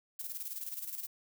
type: noise with tremolo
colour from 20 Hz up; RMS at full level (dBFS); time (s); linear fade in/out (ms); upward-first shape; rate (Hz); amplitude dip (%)
violet; -39; 0.19-1.07; 5; square; 19; 60
effects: none